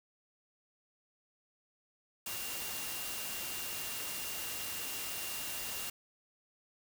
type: tone in noise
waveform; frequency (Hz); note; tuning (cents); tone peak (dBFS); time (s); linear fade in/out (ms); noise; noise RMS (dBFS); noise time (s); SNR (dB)
sine; 2785; F7; -5; -47; 2.26-5.9; 5; white; -40; 2.26-5.9; -10
effects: none